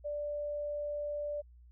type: tone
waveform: sine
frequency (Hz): 587.3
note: D5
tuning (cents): 0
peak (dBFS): -34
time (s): 0.04-1.42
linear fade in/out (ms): 20
effects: added 60 Hz sine -54 dBFS peak until 1.71 s